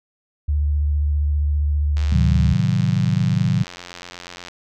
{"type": "tone with vibrato", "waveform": "sine", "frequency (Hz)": 73.42, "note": "D2", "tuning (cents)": 0, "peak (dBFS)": -16, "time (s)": [0.48, 2.54], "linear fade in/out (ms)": 10, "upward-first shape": "sine", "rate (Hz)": 15, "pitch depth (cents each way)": 30}
{"type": "click train", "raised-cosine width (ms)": 0.2, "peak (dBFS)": -17, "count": 223, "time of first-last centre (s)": [1.97, 4.484], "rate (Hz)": 88.3}
{"type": "chord", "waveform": "sine", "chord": "A diminished seventh", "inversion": "none", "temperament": "equal", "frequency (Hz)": [110, 130.81, 155.56, 185], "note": ["A2", "C3", "Eb3", "Gb3"], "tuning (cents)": [0, 0, 0, 0], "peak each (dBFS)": -21, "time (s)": [2.12, 3.64], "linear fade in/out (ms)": 5}
{"effects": []}